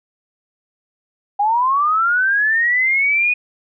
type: linear sweep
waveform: sine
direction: up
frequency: 797 to 2489 Hz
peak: -13 dBFS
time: 1.39-3.34 s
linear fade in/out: 10 ms
effects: none